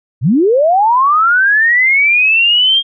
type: linear sweep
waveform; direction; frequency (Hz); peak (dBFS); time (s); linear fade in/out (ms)
sine; up; 98 to 3238; -7; 0.21-2.83; 50
effects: none